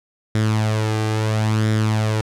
sawtooth tone with flanger, 108.7 Hz, A2, 21 cents flat, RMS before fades -19 dBFS, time 0.35-2.21 s, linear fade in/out 0 ms, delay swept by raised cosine 0.55 to 2.55 ms, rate 0.74 Hz, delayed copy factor +0.55, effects low-pass 9000 Hz 12 dB/octave

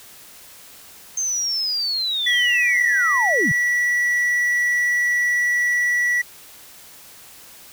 sine linear sweep, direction down, 6370 to 108.6 Hz, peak -20 dBFS, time 1.17-3.52 s, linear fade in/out 5 ms
triangle tone, 1947 Hz, B6, 25 cents flat, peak -15 dBFS, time 2.26-6.22 s, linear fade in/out 10 ms
effects white hiss -44 dBFS RMS until 7.72 s

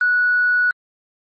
sine tone with quantisation, 1470 Hz, F#6, 12 cents flat, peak -13 dBFS, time 0.01-0.71 s, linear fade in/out 2 ms, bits 6, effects MP3 32 kbps

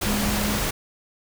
sine tone in noise, 207.2 Hz, G#3, 4 cents flat, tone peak -25 dBFS, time 0.05-0.58 s, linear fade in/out 10 ms, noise pink, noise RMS -25 dBFS, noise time 0.01-0.71 s, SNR -3 dB, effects none

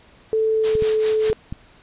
sine tone with pitch glide, 440 to 434.7 Hz, A4 to A4, 0 to -21 cents, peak -16 dBFS, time 0.33-1.33 s, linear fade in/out 0 ms, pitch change -21 cents, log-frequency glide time 0.54-0.88 s
white noise with tremolo, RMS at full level -27 dBFS, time 0.63-1.32 s, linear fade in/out 20 ms, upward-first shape triangle, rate 5 Hz, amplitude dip 90%
clicks, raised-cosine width 5 ms, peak -16 dBFS, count 4, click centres 0.753 / 0.823 / 1.3 / 1.525 s
effects pink hiss -51 dBFS RMS until 1.82 s + resampled to 8000 Hz

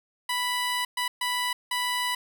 15% pulse tone bursts at uneven times, 987.8 Hz, B5, in tune, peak -19 dBFS, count 4, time 0.29-0.85 / 0.97-1.08 / 1.21-1.53 / 1.71-2.15 s, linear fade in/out 5 ms, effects none

